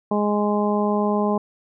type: harmonic tone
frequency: 207.7 Hz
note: G#3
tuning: in tune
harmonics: 1 / 2 / 3 / 4 / 5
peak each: -21 / -24 / -26 / -27 / -28 dBFS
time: 0.11-1.38 s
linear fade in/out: 5 ms
effects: none